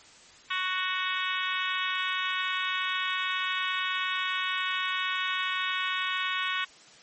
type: harmonic tone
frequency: 370.9 Hz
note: F#4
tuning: 4 cents sharp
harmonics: 3 / 4 / 5 / 6 / 7 / 8 / 9 / 10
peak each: -33 / -34 / -35 / -36 / -36 / -37 / -38 / -38 dBFS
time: 0.5-6.65 s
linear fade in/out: 10 ms
effects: white hiss -53 dBFS RMS until 7.02 s + MP3 32 kbps